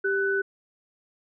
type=tone pair together; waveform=sine; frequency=392.9 / 1495.9 Hz; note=G4 / F#6; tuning=+4 / +19 cents; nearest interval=octave + major seventh; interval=2315 cents; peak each=-25 dBFS; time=0.04-0.42 s; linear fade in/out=10 ms; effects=none